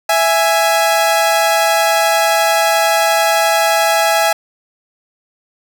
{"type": "tone pair together", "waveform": "sawtooth", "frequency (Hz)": [662.2, 830.6], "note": ["E5", "G#5"], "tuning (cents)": [8, 0], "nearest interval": "major third", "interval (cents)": 392, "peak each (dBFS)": -10, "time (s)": [0.09, 4.33], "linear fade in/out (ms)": 5, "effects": []}